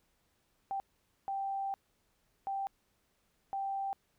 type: tone bursts at uneven times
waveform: sine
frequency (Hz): 784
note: G5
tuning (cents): 0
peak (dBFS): -33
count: 4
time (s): 0.71-0.8 / 1.28-1.74 / 2.47-2.67 / 3.53-3.93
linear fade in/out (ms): 0
effects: pink hiss -75 dBFS RMS until 4.18 s